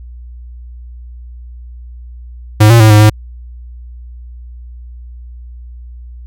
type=tone with pitch steps; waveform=square; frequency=106.7 / 116.6 / 109.1 / 105.6 / 107.1 Hz; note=G#2 / A#2 / A2 / G#2 / A2; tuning=+47 / +1 / -14 / +29 / -46 cents; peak=-3 dBFS; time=2.6-3.1 s; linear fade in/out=10 ms; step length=100 ms; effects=added 60 Hz sine -28 dBFS peak until 6.26 s